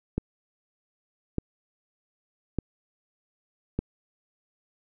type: click train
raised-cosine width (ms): 3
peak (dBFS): -13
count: 4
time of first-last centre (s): 0.18-3.79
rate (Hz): 0.831
effects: none